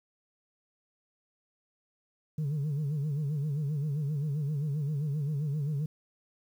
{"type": "tone with vibrato", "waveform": "sine", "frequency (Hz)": 146.83, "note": "D3", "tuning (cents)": 0, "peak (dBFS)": -26, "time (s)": [2.38, 5.86], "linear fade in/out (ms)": 5, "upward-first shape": "sine", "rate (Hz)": 7.6, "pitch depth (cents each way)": 110, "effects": ["tanh soft clip ceiling -27 dBFS", "10-bit"]}